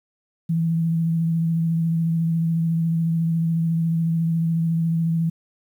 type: tone with vibrato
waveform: sine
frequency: 164.81 Hz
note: E3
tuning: in tune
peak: -18 dBFS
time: 0.49-5.3 s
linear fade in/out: 10 ms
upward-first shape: sine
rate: 14 Hz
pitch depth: 20 cents each way
effects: 9-bit